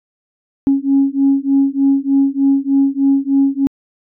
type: beating tone pair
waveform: sine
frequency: 273.2 / 276.5 Hz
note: C#4 / C#4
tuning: -25 / -4 cents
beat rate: 3.3 Hz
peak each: -13 dBFS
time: 0.67-3.67 s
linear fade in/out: 0 ms
effects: tanh soft clip ceiling -4 dBFS